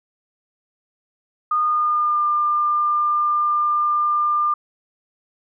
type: tone with pitch glide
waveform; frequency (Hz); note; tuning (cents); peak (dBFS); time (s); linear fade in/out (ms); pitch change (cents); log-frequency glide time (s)
sine; 1225 to 1198.4; D#6 to D6; -27 to +35; -16; 1.51-4.54; 5; -38; 1.63-2.25
effects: none